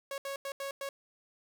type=tone bursts at uneven times; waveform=sawtooth; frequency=552 Hz; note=C#5; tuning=7 cents flat; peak=-32 dBFS; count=5; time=0.11-0.18 / 0.25-0.36 / 0.45-0.52 / 0.6-0.71 / 0.81-0.89 s; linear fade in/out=2 ms; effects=none